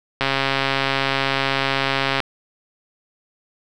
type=click train; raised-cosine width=0.3 ms; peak=-3 dBFS; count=272; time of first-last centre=0.21-2.203 s; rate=136 Hz; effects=none